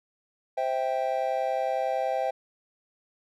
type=chord; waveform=triangle; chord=C major; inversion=none; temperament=just; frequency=523.3 / 654.1 / 784.9 Hz; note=C5 / E5 / G5; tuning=0 / -14 / +2 cents; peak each=-28 / -28 / -27 dBFS; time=0.57-2.31 s; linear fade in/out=10 ms; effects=none